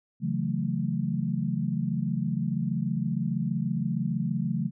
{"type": "chord", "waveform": "sine", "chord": "F# minor seventh", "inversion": "second", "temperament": "equal", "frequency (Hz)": [138.59, 164.81, 185, 220], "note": ["C#3", "E3", "F#3", "A3"], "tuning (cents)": [0, 0, 0, 0], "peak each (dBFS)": -31, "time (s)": [0.2, 4.71], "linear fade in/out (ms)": 50, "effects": []}